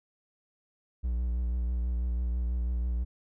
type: tone with vibrato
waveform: triangle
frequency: 60.2 Hz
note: B1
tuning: 44 cents flat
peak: -25 dBFS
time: 1.03-3.05 s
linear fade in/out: 20 ms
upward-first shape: triangle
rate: 6.1 Hz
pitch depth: 53 cents each way
effects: none